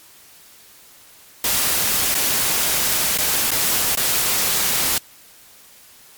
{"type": "noise with dropouts", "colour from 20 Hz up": "white", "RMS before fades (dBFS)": -19, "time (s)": [1.44, 4.98], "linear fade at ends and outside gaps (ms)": 2, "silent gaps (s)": [[2.144, 2.15], [3.175, 3.185], [3.507, 3.515], [3.953, 3.972]], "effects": ["white hiss -47 dBFS RMS until 6.17 s", "MP3 96 kbps"]}